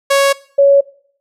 sawtooth / sine tone pair in turn, 554.4 / 558.9 Hz, C#5 / C#5, 0 / +14 cents, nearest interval unison, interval 14 cents, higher second, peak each -5 dBFS, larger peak neither, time 0.1-0.33 / 0.58-0.81 s, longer neither, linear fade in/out 10 ms, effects noise-tail reverb RT60 0.6 s tail -21 dB re dry + low-pass 12000 Hz 12 dB/octave

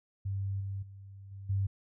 sine tone with level steps, 98 Hz, G2, in tune, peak -31 / -34 / -46 / -42 / -27 dBFS, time 0.25-1.67 s, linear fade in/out 10 ms, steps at 0.6 / 0.82 / 1.31 / 1.49 s, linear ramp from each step 10 ms, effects none

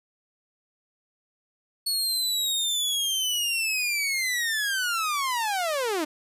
sawtooth linear sweep, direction down, 4392 to 290 Hz, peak -21 dBFS, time 1.86-6.05 s, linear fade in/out 10 ms, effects resampled to 32000 Hz

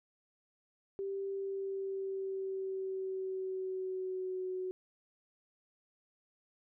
sine tone with pitch glide, 392 to 370.6 Hz, G4 to F#4, 0 to +3 cents, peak -35 dBFS, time 0.99-4.71 s, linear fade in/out 0 ms, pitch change -97 cents, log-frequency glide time 1.3-4.48 s, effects none

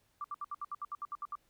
sine tone bursts, 1174.7 Hz, D6, in tune, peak -36 dBFS, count 12, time 0.21-1.354 s, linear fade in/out 2 ms, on 33 ms, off 68 ms, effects pink hiss -73 dBFS RMS until 1.49 s

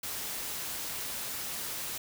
white noise, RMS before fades -37 dBFS, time 0.03-1.98 s, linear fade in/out 5 ms, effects none

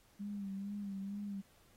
sine tone with vibrato, 199.6 Hz, G3, 32 cents sharp, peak -39 dBFS, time 0.19-1.42 s, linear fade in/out 20 ms, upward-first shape sine, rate 2.2 Hz, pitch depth 49 cents each way, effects pink hiss -68 dBFS RMS until 1.76 s + AAC 48 kbps

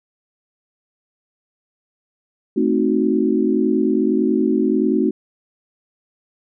sine chord, A diminished seventh, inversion none, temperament equal, 220 / 261.6 / 311.1 / 370 Hz, A3 / C4 / Eb4 / Gb4, 0 / 0 / 0 / 0 cents, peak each -20 dBFS, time 2.56-5.11 s, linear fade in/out 10 ms, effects none

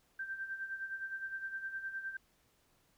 sine tone with tremolo, 1568 Hz, G6, in tune, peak -36 dBFS, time 0.19-2.17 s, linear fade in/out 5 ms, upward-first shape sine, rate 9.7 Hz, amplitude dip 65%, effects pink hiss -72 dBFS RMS until 2.97 s

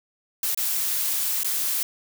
blue noise with dropouts, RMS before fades -25 dBFS, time 0.43-1.83 s, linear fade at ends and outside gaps 2 ms, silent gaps 0.547-0.574 / 1.434-1.445 s, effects none

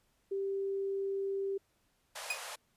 sine tone, 392 Hz, G4, in tune, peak -32 dBFS, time 0.31-1.58 s, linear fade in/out 10 ms
pink band-pass noise, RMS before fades -44 dBFS, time 2.15-2.56 s, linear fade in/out 10 ms, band 530 to 12000 Hz, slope 48 dB/octave
40% pulse tone with exponential decay, 2489 Hz, D#7, in tune, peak -28 dBFS, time 2.3-2.42 s, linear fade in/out 5 ms, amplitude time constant 24 ms
effects pink hiss -74 dBFS RMS until 2.76 s + resampled to 32000 Hz

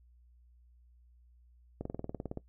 slowing click train, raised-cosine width 2 ms, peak -24 dBFS, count 12, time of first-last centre 1.81-2.374 s, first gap 44 ms, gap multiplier 1.03, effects noise-tail reverb RT60 0.1 s tail -19 dB re dry + added 60 Hz sine -59 dBFS peak until 2.48 s

